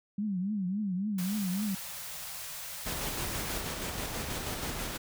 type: tone with vibrato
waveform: sine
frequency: 196 Hz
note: G3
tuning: in tune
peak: -29 dBFS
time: 0.18-1.75 s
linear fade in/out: 5 ms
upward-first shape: triangle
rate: 3.6 Hz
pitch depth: 190 cents each way
type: band-stop noise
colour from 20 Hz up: white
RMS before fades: -41 dBFS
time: 1.18-3.61 s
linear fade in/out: 5 ms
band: 190 to 500 Hz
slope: 48 dB/octave
type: noise with tremolo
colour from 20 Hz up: pink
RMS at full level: -35 dBFS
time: 2.85-4.98 s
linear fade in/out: 20 ms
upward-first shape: square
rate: 6.2 Hz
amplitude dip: 25%
effects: none